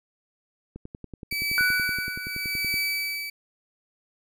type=click train; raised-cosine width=3 ms; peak=-25 dBFS; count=22; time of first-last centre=0.76-2.741 s; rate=10.6 Hz
type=tone with tremolo; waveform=30% pulse; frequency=2300 Hz; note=D7; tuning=37 cents flat; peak=-21 dBFS; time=1.31-3.3 s; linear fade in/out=5 ms; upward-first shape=triangle; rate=0.85 Hz; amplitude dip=75%
type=tone with exponential decay; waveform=sine; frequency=1480 Hz; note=F#6; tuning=in tune; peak=-19 dBFS; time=1.58-3.15 s; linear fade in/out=0 ms; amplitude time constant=340 ms
effects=none